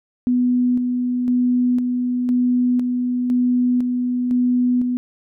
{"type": "tone with tremolo", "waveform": "sine", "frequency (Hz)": 247.6, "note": "B3", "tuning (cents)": 5, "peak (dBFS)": -14, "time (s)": [0.27, 4.97], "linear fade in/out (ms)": 0, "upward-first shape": "square", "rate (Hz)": 0.99, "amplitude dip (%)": 35, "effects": []}